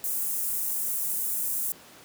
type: high-pass noise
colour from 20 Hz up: white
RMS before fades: -29 dBFS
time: 0.04-1.72 s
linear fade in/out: 0 ms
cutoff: 8300 Hz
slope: 24 dB/octave
effects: pink hiss -50 dBFS RMS until 2.04 s + high-pass 150 Hz 12 dB/octave